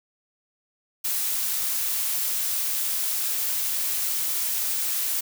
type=noise; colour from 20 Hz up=blue; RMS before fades=-26 dBFS; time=1.04-5.21 s; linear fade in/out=10 ms; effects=none